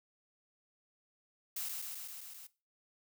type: noise with echo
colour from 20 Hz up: blue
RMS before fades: -39 dBFS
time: 1.56-1.69 s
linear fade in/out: 5 ms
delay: 130 ms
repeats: 6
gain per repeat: -2 dB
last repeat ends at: 2.47 s
effects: noise-tail reverb RT60 0.3 s tail -18 dB re dry